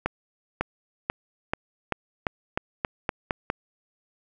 accelerating click train, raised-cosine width 0.5 ms, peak -9 dBFS, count 11, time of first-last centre 0.06-3.501 s, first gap 550 ms, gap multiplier 0.89, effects none

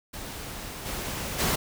pink noise with level steps, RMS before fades -38 / -33 / -25 dBFS, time 0.13-1.56 s, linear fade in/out 10 ms, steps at 0.85 / 1.38 s, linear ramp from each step 20 ms, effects none

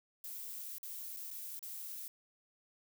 violet noise with dropouts, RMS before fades -45 dBFS, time 0.24-2.08 s, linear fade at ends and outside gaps 1 ms, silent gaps 0.783-0.83 / 1.164-1.17 / 1.305-1.311 / 1.592-1.627 s, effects none

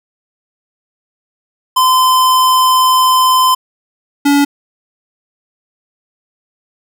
square tone pair in turn, 1027 / 284.8 Hz, C6 / C#4, -33 / +47 cents, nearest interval octave + minor seventh, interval 2220 cents, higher first, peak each -8 dBFS, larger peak neither, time 1.76-3.55 / 4.25-4.45 s, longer first, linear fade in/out 10 ms, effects none

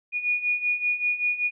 sine beating tone pair, 2449 / 2454.2 Hz, D#7 / D#7, -28 / -24 cents, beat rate 5.2 Hz, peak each -28 / -24 dBFS, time 0.12-1.51 s, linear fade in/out 50 ms, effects none

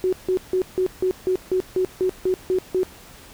sine tone bursts, 371 Hz, F#4, 5 cents sharp, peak -17 dBFS, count 12, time 0.04-2.832 s, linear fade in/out 0 ms, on 86 ms, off 160 ms, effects pink hiss -45 dBFS RMS until 3.33 s

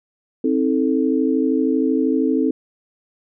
sine chord, A diminished, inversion first, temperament just, 264 / 316.8 / 440 Hz, C4 / Eb4 / A4, +16 / +31 / 0 cents, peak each -18 / -20 / -22 dBFS, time 0.44-2.51 s, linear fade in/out 5 ms, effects none

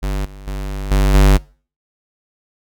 square tone with level steps, 49 Hz, G1, in tune, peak -18 / -33 / -22 / -11 / -7 dBFS, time 0.02-1.38 s, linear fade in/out 20 ms, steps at 0.25 / 0.47 / 0.91 / 1.14 s, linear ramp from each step 5 ms, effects noise-tail reverb RT60 0.4 s tail -24 dB re dry

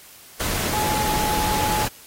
sine tone in noise, 851 Hz, G#5, 42 cents sharp, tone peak -23 dBFS, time 0.73-1.85 s, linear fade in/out 5 ms, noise pink, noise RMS -25 dBFS, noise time 0.4-1.88 s, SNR -1 dB, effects white hiss -46 dBFS RMS until 2.06 s + AAC 48 kbps

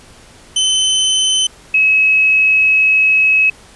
sawtooth / sine tone pair in turn, 3053 / 2567 Hz, G7 / E7, -46 / -47 cents, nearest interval minor third, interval 301 cents, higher first, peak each -8 dBFS, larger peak neither, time 0.56-1.47 / 1.74-3.5 s, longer second, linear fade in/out 5 ms, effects pink hiss -42 dBFS RMS until 3.75 s + resampled to 24000 Hz

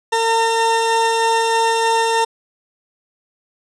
40% pulse tone pair together, 453.9 / 911 Hz, A#4 / A#5, -46 / -40 cents, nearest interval octave, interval 1206 cents, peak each -18 / -15 dBFS, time 0.12-2.25 s, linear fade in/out 10 ms, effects resampled to 22050 Hz

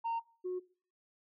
sine tone pair in turn, 920 / 365.1 Hz, A#5 / F#4, -23 / -23 cents, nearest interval octave + major third, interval 1600 cents, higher first, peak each -30 / -33 dBFS, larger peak first, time 0.04-0.2 / 0.44-0.6 s, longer neither, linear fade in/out 20 ms, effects noise-tail reverb RT60 0.4 s tail -20 dB re dry + tanh soft clip ceiling -31 dBFS

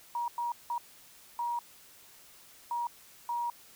sine tone bursts at uneven times, 951 Hz, A#5, 34 cents sharp, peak -30 dBFS, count 6, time 0.15-0.28 / 0.38-0.52 / 0.7-0.78 / 1.39-1.59 / 2.71-2.87 / 3.29-3.5 s, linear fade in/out 2 ms, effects white hiss -56 dBFS RMS until 3.75 s

